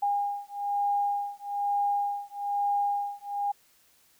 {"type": "beating tone pair", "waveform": "sine", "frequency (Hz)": [811, 812.1], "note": ["G#5", "G#5"], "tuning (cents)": [-41, -39], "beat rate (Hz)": 1.1, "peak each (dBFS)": -29, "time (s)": [0.02, 3.52], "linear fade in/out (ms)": 10, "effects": ["white hiss -63 dBFS RMS until 4.19 s"]}